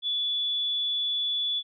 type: tone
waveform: sine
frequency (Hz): 3440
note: A7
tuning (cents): -40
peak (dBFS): -25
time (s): 0.02-1.63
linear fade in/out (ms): 50
effects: none